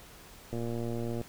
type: click train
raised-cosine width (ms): 2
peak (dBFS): -23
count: 81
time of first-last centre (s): 0.53-1.214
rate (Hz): 117
effects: pink hiss -52 dBFS RMS until 1.28 s